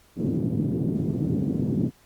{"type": "band-pass noise", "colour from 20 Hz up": "white", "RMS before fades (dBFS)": -25, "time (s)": [0.16, 1.91], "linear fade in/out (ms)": 50, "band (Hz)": [110, 290], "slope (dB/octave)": 24, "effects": ["pink hiss -58 dBFS RMS until 2.05 s", "Opus 48 kbps"]}